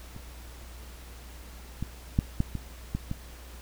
clicks, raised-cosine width 5 ms, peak -29 / -18 / -10 / -12 / -20 / -16 / -18 dBFS, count 7, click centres 0.164 / 1.826 / 2.189 / 2.404 / 2.553 / 2.95 / 3.114 s, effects added 60 Hz sine -44 dBFS peak until 3.61 s + pink hiss -50 dBFS RMS until 3.61 s

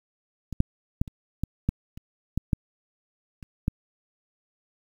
clicks, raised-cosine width 5 ms, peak -21 / -7 / -10 / -26 / -14 / -10 / -28 / -12 / -9 / -29 / -10 dBFS, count 11, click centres 0.527 / 0.604 / 1.015 / 1.078 / 1.436 / 1.69 / 1.975 / 2.376 / 2.532 / 3.428 / 3.681 s, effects 8-bit

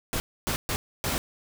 pink noise bursts at uneven times, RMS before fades -28 dBFS, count 4, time 0.13-0.2 / 0.47-0.56 / 0.69-0.76 / 1.04-1.18 s, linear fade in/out 0 ms, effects none

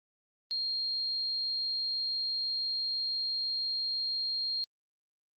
sine tone, 4222 Hz, C8, 15 cents sharp, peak -30 dBFS, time 0.51-4.64 s, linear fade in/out 0 ms, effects Opus 32 kbps

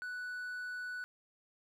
triangle tone, 1483 Hz, F#6, 4 cents sharp, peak -37 dBFS, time 0.02-1.04 s, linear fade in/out 0 ms, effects none

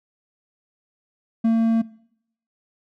triangle tone, 226.7 Hz, A#3, 48 cents flat, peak -13 dBFS, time 1.44-1.82 s, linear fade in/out 10 ms, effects noise-tail reverb RT60 0.7 s tail -21 dB re dry

